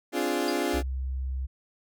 30% pulse chord, D half-diminished seventh, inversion third, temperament equal, 261.6 / 293.7 / 349.2 / 415.3 Hz, C4 / D4 / F4 / Ab4, 0 / 0 / 0 / 0 cents, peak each -30 / -28 / -27 / -30 dBFS, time 0.12-0.83 s, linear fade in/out 50 ms
sine tone with exponential decay, 4821 Hz, D8, 45 cents sharp, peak -28 dBFS, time 0.48-0.58 s, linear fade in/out 2 ms, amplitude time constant 20 ms
sine tone, 65.41 Hz, C2, in tune, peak -28 dBFS, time 0.73-1.47 s, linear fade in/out 20 ms
effects none

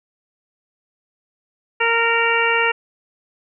harmonic tone, 462.4 Hz, A#4, 14 cents flat, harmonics 1 / 2 / 3 / 4 / 5 / 6, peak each -22 / -22 / -22 / -22 / -22 / -22 dBFS, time 1.8-2.72 s, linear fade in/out 10 ms, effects none

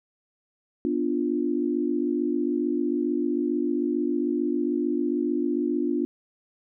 sine chord, B diminished, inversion none, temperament equal, 246.9 / 293.7 / 349.2 Hz, B3 / D4 / F4, 0 / 0 / 0 cents, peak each -28 / -26 / -27 dBFS, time 0.85-6.05 s, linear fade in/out 0 ms, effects none

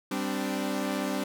sawtooth chord, G suspended fourth, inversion none, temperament equal with one note detuned, 196 / 258.6 / 293.7 Hz, G3 / C4 / D4, 0 / -20 / 0 cents, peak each -29 / -29 / -29 dBFS, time 0.11-1.24 s, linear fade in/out 5 ms, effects none

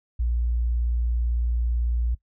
sine tone, 59 Hz, A#1, 22 cents sharp, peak -21 dBFS, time 0.19-2.15 s, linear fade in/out 10 ms, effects noise-tail reverb RT60 0.1 s tail -18 dB re dry

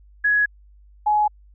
sine tone pair in turn, 1676 / 842.1 Hz, G#6 / G#5, +15 / +24 cents, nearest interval octave, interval 1191 cents, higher first, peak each -15 dBFS, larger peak neither, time 0.24-0.46 / 1.06-1.28 s, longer neither, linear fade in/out 10 ms, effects added 50 Hz sine -47 dBFS peak until 1.54 s

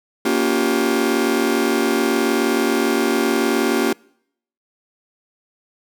40% pulse chord, G half-diminished seventh, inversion first, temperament just, 235.2 / 282.2 / 352.8 / 392 Hz, Bb3 / Db4 / F4 / G4, +16 / +31 / +18 / 0 cents, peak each -21 dBFS, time 0.25-3.93 s, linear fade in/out 5 ms, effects noise-tail reverb RT60 0.7 s tail -26 dB re dry

